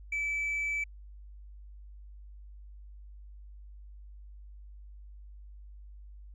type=tone with tanh clipping; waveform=sine; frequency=2308 Hz; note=D7; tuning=31 cents flat; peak=-30 dBFS; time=0.12-0.84 s; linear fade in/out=5 ms; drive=1 dB; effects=added 50 Hz sine -46 dBFS peak until 6.34 s